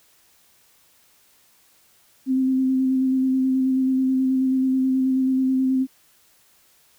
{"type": "tone with vibrato", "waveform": "sine", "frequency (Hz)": 261.6, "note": "C4", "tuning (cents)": 0, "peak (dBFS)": -17, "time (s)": [2.26, 5.87], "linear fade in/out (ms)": 50, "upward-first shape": "square", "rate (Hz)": 9.3, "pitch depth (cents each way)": 13, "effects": ["white hiss -58 dBFS RMS until 6.98 s"]}